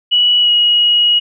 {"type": "tone with pitch glide", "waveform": "sine", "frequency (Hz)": [2937, 2900], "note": ["F#7", "F#7"], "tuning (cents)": [-13, -35], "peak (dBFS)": -8, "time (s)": [0.11, 1.2], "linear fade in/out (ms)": 20, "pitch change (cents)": -22, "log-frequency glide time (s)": [0.41, 0.49], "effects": []}